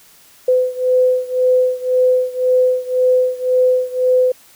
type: beating tone pair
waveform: sine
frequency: 506 / 507.9 Hz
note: B4 / B4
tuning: +42 / +48 cents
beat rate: 1.9 Hz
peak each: -14 / -16 dBFS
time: 0.48-4.32 s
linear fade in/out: 5 ms
effects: white hiss -47 dBFS RMS until 4.55 s